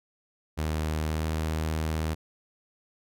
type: tone with pitch glide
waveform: sawtooth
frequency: 77.78 to 78.87 Hz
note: D#2 to D#2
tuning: 0 to +24 cents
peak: -23 dBFS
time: 0.57-2.15 s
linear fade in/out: 20 ms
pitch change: +24 cents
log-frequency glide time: 1.06-1.23 s
effects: none